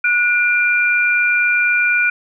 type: tone pair together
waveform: sine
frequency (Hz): 1460 / 2384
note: F#6 / D7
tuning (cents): -24 / +25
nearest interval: minor sixth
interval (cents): 849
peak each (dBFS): -15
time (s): 0.04-2.1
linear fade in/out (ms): 5
effects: none